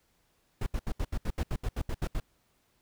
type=noise bursts; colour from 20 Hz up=brown; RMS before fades=-30 dBFS; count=13; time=0.61-2.201 s; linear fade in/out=5 ms; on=55 ms; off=73 ms; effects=pink hiss -71 dBFS RMS until 2.81 s